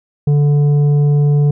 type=tone with tanh clipping; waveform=triangle; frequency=145.7 Hz; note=D3; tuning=13 cents flat; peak=-10 dBFS; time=0.27-1.51 s; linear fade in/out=5 ms; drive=11 dB; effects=none